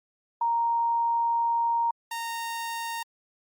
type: tone pair in turn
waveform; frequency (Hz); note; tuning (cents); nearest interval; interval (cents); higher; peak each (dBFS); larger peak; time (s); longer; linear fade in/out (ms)
sine / sawtooth; 932 / 923.4; A#5 / A#5; -1 / -17; unison; 16; first; -22 / -27; first; 0.41-1.91 / 2.11-3.03; first; 5
effects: Opus 48 kbps